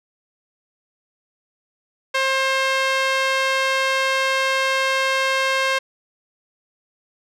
sawtooth tone with band-pass filter, 532 Hz, C5, 29 cents sharp, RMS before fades -20 dBFS, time 2.14-5.79 s, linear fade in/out 10 ms, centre 2200 Hz, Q 0.83, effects none

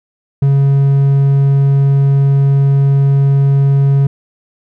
triangle tone, 138.59 Hz, C#3, in tune, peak -5 dBFS, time 0.42-4.07 s, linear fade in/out 5 ms, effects none

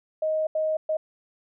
sine tone bursts at uneven times, 626 Hz, D#5, 10 cents sharp, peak -22 dBFS, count 3, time 0.22-0.47 / 0.55-0.77 / 0.89-0.97 s, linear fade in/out 5 ms, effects none

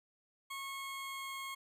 20% pulse tone with pitch glide, 1093 to 1084.8 Hz, C#6 to C#6, -25 to -38 cents, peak -36 dBFS, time 0.5-1.55 s, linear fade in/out 10 ms, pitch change -13 cents, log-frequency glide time 0.63-1.33 s, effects none

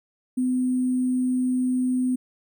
sine tone with sample-and-hold, 253.4 Hz, B3, 45 cents sharp, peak -20 dBFS, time 0.37-2.16 s, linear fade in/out 10 ms, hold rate 8820 Hz, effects none

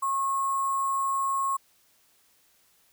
sine tone with sample-and-hold, 1087 Hz, C#6, 34 cents flat, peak -24 dBFS, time 0.02-1.57 s, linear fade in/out 10 ms, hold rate 8820 Hz, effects white hiss -64 dBFS RMS until 2.92 s

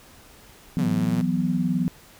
sine chord, E suspended second, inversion none, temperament equal with one note detuned, 164.81 / 183.93 / 246.9 Hz, E3 / F#3 / B3, 0 / -10 / 0 cents, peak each -26 / -24 / -25 dBFS, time 0.77-1.88 s, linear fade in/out 0 ms
sawtooth linear two-way sweep, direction down then up, 155.56 to 103.83 to 117.6 Hz, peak -25 dBFS, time 0.78-1.22 s, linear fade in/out 10 ms, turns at 0.88 s
effects pink hiss -50 dBFS RMS until 2.19 s

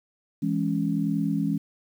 sine chord, C# minor, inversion first, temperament just, 166.31 / 207.9 / 277.2 Hz, E3 / G#3 / C#4, +16 / +2 / 0 cents, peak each -27 dBFS, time 0.42-1.58 s, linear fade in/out 10 ms, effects 9-bit

